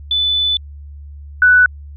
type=tone pair in turn; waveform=sine; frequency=3494 / 1487 Hz; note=A7 / F#6; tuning=-13 / +8 cents; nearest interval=octave + minor third; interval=1479 cents; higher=first; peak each=-13 / -6 dBFS; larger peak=second; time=0.11-0.57 / 1.42-1.66 s; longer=first; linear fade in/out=2 ms; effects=added 72 Hz sine -31 dBFS peak until 1.96 s